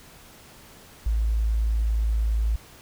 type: tone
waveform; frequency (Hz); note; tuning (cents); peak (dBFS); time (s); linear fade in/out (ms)
sine; 55; A1; 0; -20; 1.06-2.56; 5
effects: pink hiss -49 dBFS RMS until 2.81 s